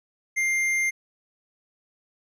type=tone with hard clipping; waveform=sine; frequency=2100 Hz; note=C7; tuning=6 cents sharp; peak=-23 dBFS; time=0.36-0.91 s; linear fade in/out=20 ms; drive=9 dB; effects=none